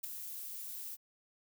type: noise with ADSR envelope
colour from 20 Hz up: violet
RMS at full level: -36 dBFS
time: 0.03-0.97 s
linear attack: 13 ms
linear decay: 8 ms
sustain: -8 dB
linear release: 32 ms
effects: none